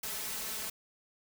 white noise with comb filter, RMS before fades -38 dBFS, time 0.03-0.7 s, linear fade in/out 5 ms, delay 4.6 ms, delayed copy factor +0.8, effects none

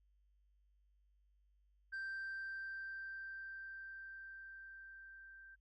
sine tone with level ramp, 1568 Hz, G6, in tune, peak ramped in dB -38 to -55 dBFS, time 1.92-5.56 s, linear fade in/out 20 ms, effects tanh soft clip ceiling -40 dBFS + added 50 Hz sine -70 dBFS peak until 5.6 s

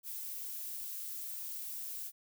violet noise, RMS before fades -42 dBFS, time 0.03-2.12 s, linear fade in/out 50 ms, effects none

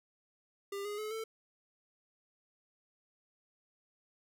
square tone with pitch steps, 399.2 / 413.8 / 428.8 / 444.5 Hz, G4 / G#4 / A4 / A4, +32 / -6 / -45 / +18 cents, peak -38 dBFS, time 0.72-1.24 s, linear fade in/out 5 ms, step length 130 ms, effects none

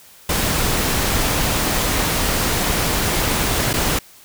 pink noise with dropouts, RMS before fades -19 dBFS, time 0.29-3.99 s, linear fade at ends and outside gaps 5 ms, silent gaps 3.732-3.737 s, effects white hiss -46 dBFS RMS until 4.24 s

